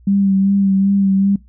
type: tone with vibrato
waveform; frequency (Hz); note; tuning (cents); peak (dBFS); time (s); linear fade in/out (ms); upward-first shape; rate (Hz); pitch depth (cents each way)
sine; 196; G3; 0; -11; 0.07-1.36; 5; sine; 2.6; 27
effects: noise-tail reverb RT60 0.2 s tail -22 dB re dry + added 60 Hz sine -43 dBFS peak until 1.48 s